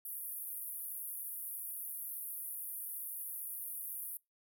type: band-pass noise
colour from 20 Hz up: white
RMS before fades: -43 dBFS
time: 0.05-4.17 s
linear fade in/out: 2 ms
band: 10000 to 16000 Hz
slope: 96 dB/octave
effects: noise-tail reverb RT60 0.2 s tail -24 dB re dry